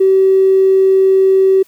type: tone with tanh clipping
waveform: triangle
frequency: 382.8 Hz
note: G4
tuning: 41 cents flat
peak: -6 dBFS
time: 0-1.63 s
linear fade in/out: 10 ms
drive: 2 dB
effects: white hiss -51 dBFS RMS until 1.67 s